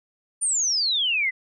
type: exponential sweep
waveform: sine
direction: down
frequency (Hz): 9397 to 1975.5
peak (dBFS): -20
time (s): 0.41-1.31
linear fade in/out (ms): 20
effects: none